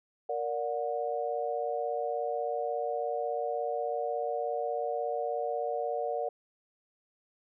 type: chord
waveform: sine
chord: Bb augmented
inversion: none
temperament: just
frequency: 466.2 / 582.7 / 728.4 Hz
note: Bb4 / D5 / F#5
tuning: 0 / -14 / -27 cents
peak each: -34 dBFS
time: 0.29-6.29 s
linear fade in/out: 5 ms
effects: none